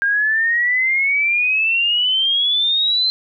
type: exponential sweep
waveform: sine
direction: up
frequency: 1600 to 4115 Hz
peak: -14 dBFS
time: 0.02-3.1 s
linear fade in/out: 0 ms
effects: none